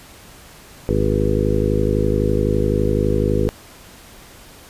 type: harmonic tone with a mistuned harmonic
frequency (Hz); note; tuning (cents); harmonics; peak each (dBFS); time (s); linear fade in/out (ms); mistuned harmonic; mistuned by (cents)
51.91; G#1; 0; 1 / 2 / 3 / 4 / 5 / 6 / 7 / 8 / 9; -22 / -22 / -25 / -25 / -26 / -28 / -24 / -23 / -24; 0.89-3.49; 0; 9; +71
effects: pink hiss -43 dBFS RMS until 4.69 s + resampled to 32000 Hz